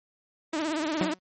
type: tone with vibrato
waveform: sawtooth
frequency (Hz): 311.1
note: D#4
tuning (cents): 0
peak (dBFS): -23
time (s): 0.53-1.14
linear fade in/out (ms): 5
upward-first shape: triangle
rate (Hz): 17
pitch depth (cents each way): 120
type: tone with exponential decay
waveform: sawtooth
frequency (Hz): 185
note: F#3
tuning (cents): 0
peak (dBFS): -18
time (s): 1.01-1.19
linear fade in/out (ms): 2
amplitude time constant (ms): 39
effects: MP3 32 kbps